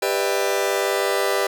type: chord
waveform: sawtooth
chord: E minor seventh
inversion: first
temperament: just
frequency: 395.6 / 494.4 / 593.3 / 659.3 Hz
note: G4 / B4 / D5 / E5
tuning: +16 / +2 / +18 / 0 cents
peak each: -19 / -21 / -21 / -25 dBFS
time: 0.02-1.47 s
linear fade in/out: 5 ms
effects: none